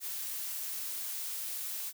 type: noise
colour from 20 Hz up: blue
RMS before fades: -38 dBFS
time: 0-1.93 s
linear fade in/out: 50 ms
effects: none